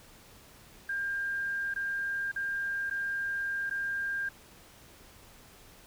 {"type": "tone with dropouts", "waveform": "sine", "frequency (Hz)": 1600, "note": "G6", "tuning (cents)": 35, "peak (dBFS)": -30, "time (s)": [0.89, 4.29], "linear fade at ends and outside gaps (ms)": 5, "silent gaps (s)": [[1.74, 1.76], [2.316, 2.36], [2.899, 2.909], [3.697, 3.709]], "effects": ["pink hiss -55 dBFS RMS until 5.86 s"]}